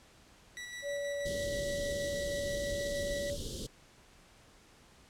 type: tone with tremolo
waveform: sawtooth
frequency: 1951 Hz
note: B6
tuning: 22 cents flat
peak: -37 dBFS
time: 0.57-3.3 s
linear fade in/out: 0 ms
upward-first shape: square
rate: 6.3 Hz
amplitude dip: 30%
type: tone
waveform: sine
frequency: 570 Hz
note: C#5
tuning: 48 cents sharp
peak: -34 dBFS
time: 0.82-3.38 s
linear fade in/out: 50 ms
type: band-stop noise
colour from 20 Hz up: pink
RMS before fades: -40 dBFS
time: 1.25-3.67 s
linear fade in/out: 10 ms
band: 560 to 3000 Hz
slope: 96 dB/octave
effects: pink hiss -60 dBFS RMS until 5.09 s + low-pass 9000 Hz 12 dB/octave